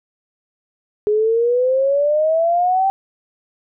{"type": "exponential sweep", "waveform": "sine", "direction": "up", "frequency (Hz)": [415.3, 784], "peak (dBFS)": -13, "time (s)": [1.07, 2.9], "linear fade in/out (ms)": 0, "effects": []}